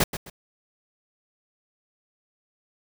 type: noise with echo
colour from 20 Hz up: pink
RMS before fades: -20 dBFS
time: 0-0.04 s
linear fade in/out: 5 ms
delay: 130 ms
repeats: 2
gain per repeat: -11 dB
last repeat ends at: 0.3 s
effects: none